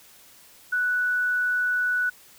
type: tone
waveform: sine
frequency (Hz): 1480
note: F#6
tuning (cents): 0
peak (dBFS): -21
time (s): 0.72-2.1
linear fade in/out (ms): 10
effects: white hiss -52 dBFS RMS until 2.38 s